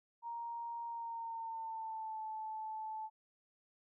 sine tone with pitch glide, 935 to 872.4 Hz, A#5 to A5, +5 to -15 cents, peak -40 dBFS, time 0.22-3.1 s, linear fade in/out 50 ms, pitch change -120 cents, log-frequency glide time 0.86-2.22 s, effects none

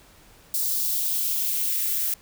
violet noise with high-pass filter sweep, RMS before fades -25 dBFS, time 0.54-2.14 s, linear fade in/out 2 ms, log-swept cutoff 4700 to 1600 Hz, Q 1.6, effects pink hiss -53 dBFS RMS until 2.21 s

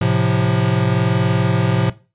square chord, F major, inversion first, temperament equal, 110 / 130.81 / 174.61 Hz, A2 / C3 / F3, 0 / 0 / 0 cents, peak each -19 / -19 / -20 dBFS, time 0.01-1.9 s, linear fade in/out 5 ms, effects noise-tail reverb RT60 0.3 s tail -17 dB re dry + resampled to 8000 Hz

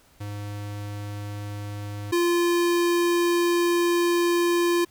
square tone pair in turn, 102.9 / 346.1 Hz, G#2 / F4, -16 / -16 cents, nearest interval octave + major sixth, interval 2100 cents, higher second, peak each -32 / -20 dBFS, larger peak second, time 0.2-2.12 / 2.12-4.85 s, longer second, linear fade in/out 10 ms, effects pink hiss -58 dBFS RMS until 4.9 s

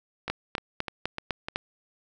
two click trains, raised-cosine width 0.3 ms, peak -16 / -11 dBFS, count 5 / 6, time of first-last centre 0.28-1.485 / 0.3-1.559 s, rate 3.32 / 3.97 Hz, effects none

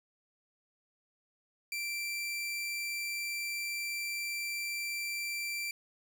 sawtooth tone, 2349 Hz, D7, in tune, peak -31 dBFS, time 1.72-5.71 s, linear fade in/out 2 ms, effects none

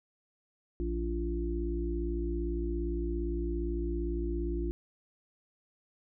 harmonic tone with a mistuned harmonic, 57.5 Hz, A#1, 23 cents flat, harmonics 1 / 3 / 5 / 6, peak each -32 / -43 / -40 / -35 dBFS, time 0.8-4.71 s, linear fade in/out 0 ms, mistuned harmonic 3, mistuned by +19 cents, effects none

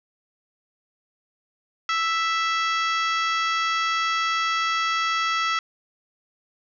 harmonic tone with a mistuned harmonic, 659.3 Hz, E5, in tune, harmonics 2 / 3 / 4 / 5 / 6 / 7 / 8 / 9 / 10, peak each -23 / -28 / -32 / -31 / -41 / -37 / -38 / -44 / -44 dBFS, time 1.89-5.59 s, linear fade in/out 2 ms, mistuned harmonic 8, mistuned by +53 cents, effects none

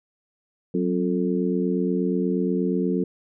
harmonic tone with a mistuned harmonic, 88.4 Hz, F2, 22 cents sharp, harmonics 2 / 3 / 4 / 5, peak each -24 / -26 / -27 / -28 dBFS, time 0.74-3.04 s, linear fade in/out 5 ms, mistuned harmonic 2, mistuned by +81 cents, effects none

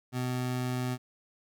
25% pulse tone, 125.9 Hz, B2, 34 cents sharp, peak -26 dBFS, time 0.12-0.98 s, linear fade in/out 50 ms, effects none

